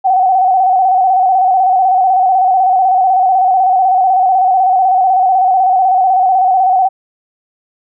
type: tone with vibrato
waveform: sine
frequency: 751 Hz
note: F#5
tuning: 26 cents sharp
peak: -7 dBFS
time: 0.04-6.89 s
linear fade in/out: 20 ms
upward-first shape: square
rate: 16 Hz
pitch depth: 47 cents each way
effects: none